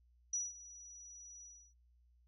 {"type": "tone with ADSR envelope", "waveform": "sine", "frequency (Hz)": 5860, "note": "F#8", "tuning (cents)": -18, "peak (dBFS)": -33, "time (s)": [0.33, 1.74], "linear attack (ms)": 6, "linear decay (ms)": 190, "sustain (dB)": -18, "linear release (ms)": 310, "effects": ["added 60 Hz sine -66 dBFS peak until 2.27 s"]}